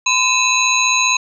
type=tone cluster; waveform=sine; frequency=1018 / 2524 / 2639 / 3962 / 6560 Hz; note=C6 / D#7 / E7 / B7 / G#8; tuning=-48 / +24 / +1 / +5 / -22 cents; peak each=-19 dBFS; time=0.06-1.17 s; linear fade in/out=5 ms; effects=none